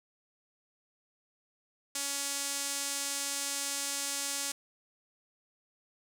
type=tone with band-pass filter; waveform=sawtooth; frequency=280.4 Hz; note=C#4; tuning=20 cents sharp; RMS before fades=-35 dBFS; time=1.95-4.52 s; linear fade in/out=5 ms; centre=8000 Hz; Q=1.4; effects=none